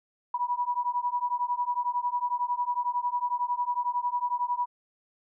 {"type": "beating tone pair", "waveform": "sine", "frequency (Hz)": [970, 981], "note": ["B5", "B5"], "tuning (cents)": [-31, -12], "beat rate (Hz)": 11, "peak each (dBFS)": -29, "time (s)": [0.34, 4.66], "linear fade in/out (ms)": 5, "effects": []}